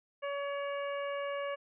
harmonic tone, 565 Hz, C#5, 33 cents sharp, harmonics 1 / 2 / 3 / 4 / 5, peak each -35 / -41 / -45 / -47 / -49 dBFS, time 0.22-1.56 s, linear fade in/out 20 ms, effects none

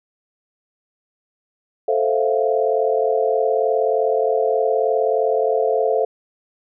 sine chord, F major seventh, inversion first, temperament equal, 440 / 523.3 / 659.3 / 698.5 Hz, A4 / C5 / E5 / F5, 0 / 0 / 0 / 0 cents, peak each -19 / -21 / -23 / -23 dBFS, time 1.88-6.05 s, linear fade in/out 5 ms, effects none

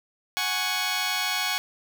10% pulse chord, F# suspended second, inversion none, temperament just, 740 / 832.5 / 1110 Hz, F#5 / G#5 / C#6, 0 / +4 / +2 cents, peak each -22 dBFS, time 0.37-1.58 s, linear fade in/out 0 ms, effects none

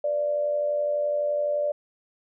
sine tone with amplitude modulation, 587.3 Hz, D5, in tune, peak -20 dBFS, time 0.04-1.72 s, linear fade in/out 5 ms, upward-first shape sine, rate 91.8 Hz, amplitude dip 50%, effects none

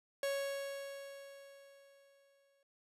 45% pulse tone with exponential decay, 554.4 Hz, C#5, in tune, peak -33 dBFS, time 0.23-2.63 s, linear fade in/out 2 ms, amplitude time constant 520 ms, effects noise-tail reverb RT60 0.3 s tail -24 dB re dry + resampled to 32000 Hz

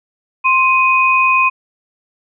sine tone pair together, 1051 / 2500 Hz, C6 / D#7, +7 / +8 cents, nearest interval octave + minor third, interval 1501 cents, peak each -12 dBFS, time 0.44-1.5 s, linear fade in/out 20 ms, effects none

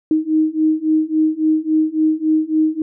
sine beating tone pair, 311.1 / 314.7 Hz, D#4 / D#4, 0 / +20 cents, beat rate 3.6 Hz, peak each -17 / -16 dBFS, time 0.11-2.82 s, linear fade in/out 2 ms, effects none

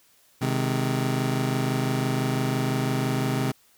25% pulse chord, Ab major, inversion first, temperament just, 129.78 / 155.74 / 207.7 Hz, C3 / Eb3 / Ab3, -14 / +2 / 0 cents, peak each -21 / -27 / -27 dBFS, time 0.41-3.52 s, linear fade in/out 10 ms, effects white hiss -60 dBFS RMS until 3.77 s

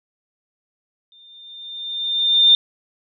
sine tone with exponential growth, 3607 Hz, A7, 42 cents sharp, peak -7 dBFS, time 1.12-2.55 s, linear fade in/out 1 ms, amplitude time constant 310 ms, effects none

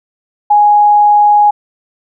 sine tone, 830.6 Hz, G#5, in tune, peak -4 dBFS, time 0.5-1.51 s, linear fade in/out 10 ms, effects none

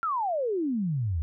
sine exponential sweep, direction down, 1396.9 to 73.42 Hz, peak -25 dBFS, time 0.03-1.22 s, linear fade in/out 0 ms, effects none

